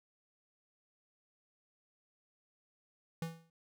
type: tone with exponential decay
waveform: square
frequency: 164.81 Hz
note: E3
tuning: in tune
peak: -34 dBFS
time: 3.22-3.5 s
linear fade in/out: 2 ms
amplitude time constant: 60 ms
effects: none